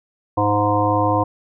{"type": "harmonic tone", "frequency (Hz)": 103.7, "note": "G#2", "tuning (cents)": -2, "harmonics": [1, 3, 5, 7, 9, 10], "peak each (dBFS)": [-22, -22, -22, -22, -22, -22], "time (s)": [0.37, 1.24], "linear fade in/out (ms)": 10, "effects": []}